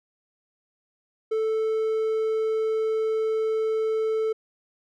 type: tone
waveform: triangle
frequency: 440 Hz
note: A4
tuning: in tune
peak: -20 dBFS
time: 1.31-4.33 s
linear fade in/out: 10 ms
effects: none